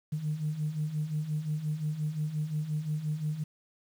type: beating tone pair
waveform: sine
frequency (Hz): 148.6 / 154.3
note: D3 / D#3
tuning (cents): +21 / -14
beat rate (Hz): 5.7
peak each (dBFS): -35 / -30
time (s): 0.12-3.44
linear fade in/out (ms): 10
effects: tanh soft clip ceiling -23 dBFS + 9-bit